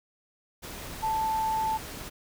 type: tone in noise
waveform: sine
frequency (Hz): 880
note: A5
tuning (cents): 0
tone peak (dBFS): -25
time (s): 1.02-1.78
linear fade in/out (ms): 20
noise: pink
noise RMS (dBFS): -40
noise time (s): 0.62-2.1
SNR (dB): +12
effects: none